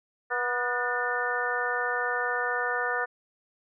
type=harmonic tone with a mistuned harmonic; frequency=244.2 Hz; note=B3; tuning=19 cents flat; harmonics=2 / 3 / 4 / 5 / 6 / 7; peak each=-33 / -34 / -36 / -34 / -31 / -31 dBFS; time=0.3-3.06 s; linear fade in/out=20 ms; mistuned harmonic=7; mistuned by=+77 cents; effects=none